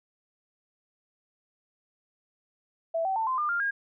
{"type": "tone with pitch steps", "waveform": "sine", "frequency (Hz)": [660, 767, 891.2, 1035.7, 1203.5, 1398.5, 1625.1], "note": ["E5", "G5", "A5", "C6", "D6", "F6", "G#6"], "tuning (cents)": [2, -38, 22, -18, 42, 2, -38], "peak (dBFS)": -25, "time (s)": [2.94, 3.71], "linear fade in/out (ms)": 10, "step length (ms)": 110, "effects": []}